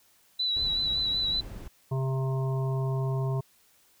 sine tone with vibrato, 3951 Hz, B7, in tune, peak -25 dBFS, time 0.39-1.41 s, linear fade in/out 10 ms, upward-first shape triangle, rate 5.3 Hz, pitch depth 39 cents each way
brown noise, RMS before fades -40 dBFS, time 0.56-1.68 s, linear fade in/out 5 ms
harmonic tone, 132.8 Hz, C3, 26 cents sharp, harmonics 1 / 3 / 5 / 7 / 8, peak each -26 / -36 / -40 / -43 / -44 dBFS, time 1.91-3.41 s, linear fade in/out 10 ms
effects white hiss -63 dBFS RMS until 4 s

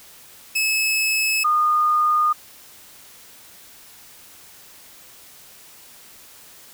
sawtooth / sine tone pair in turn, 2591 / 1222.8 Hz, E7 / D#6, -30 / -30 cents, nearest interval octave + minor second, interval 1300 cents, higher first, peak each -15 dBFS, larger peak neither, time 0.55-1.44 / 1.44-2.33 s, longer neither, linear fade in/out 10 ms, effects white hiss -46 dBFS RMS until 6.73 s

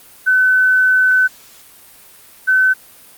sine tone pair in turn, 1513 / 1521.1 Hz, F#6 / F#6, +38 / +47 cents, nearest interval unison, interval 9 cents, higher second, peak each -9 dBFS, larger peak neither, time 0.26-1.28 / 2.47-2.74 s, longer first, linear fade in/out 20 ms, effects white hiss -43 dBFS RMS until 3.17 s + Opus 32 kbps

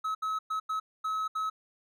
triangle tone bursts at uneven times, 1286 Hz, E6, 43 cents flat, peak -27 dBFS, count 6, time 0.04-0.15 / 0.22-0.39 / 0.5-0.6 / 0.69-0.8 / 1.04-1.28 / 1.35-1.5 s, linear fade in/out 10 ms, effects none

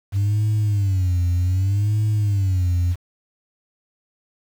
sine tone with vibrato, 97 Hz, G2, 18 cents flat, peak -14 dBFS, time 0.12-2.96 s, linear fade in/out 50 ms, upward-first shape sine, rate 0.65 Hz, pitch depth 170 cents each way, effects tanh soft clip ceiling -15 dBFS + 7-bit

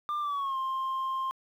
sine tone with pitch glide, 1193 to 1056.7 Hz, D6 to C6, +27 to +17 cents, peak -26 dBFS, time 0.09-1.31 s, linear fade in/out 0 ms, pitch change -210 cents, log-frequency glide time 0.2-0.57 s, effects tanh soft clip ceiling -28 dBFS + 10-bit

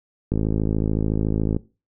click train, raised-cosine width 3 ms, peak -9 dBFS, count 68, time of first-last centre 0.32-1.565 s, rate 53.8 Hz, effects noise-tail reverb RT60 0.3 s tail -20 dB re dry

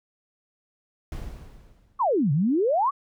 brown noise with exponential decay, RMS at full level -31 dBFS, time 1.12-2.23 s, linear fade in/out 1 ms, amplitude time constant 240 ms
sine exponential two-way sweep, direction down then up, 1185 to 133.4 to 1185 Hz, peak -19 dBFS, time 1.99-2.91 s, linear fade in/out 20 ms, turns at 2.32 s
effects none

